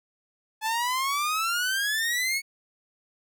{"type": "exponential sweep", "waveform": "sawtooth", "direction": "up", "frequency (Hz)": [860, 2233], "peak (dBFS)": -21, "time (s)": [0.61, 2.42], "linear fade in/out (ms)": 50, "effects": []}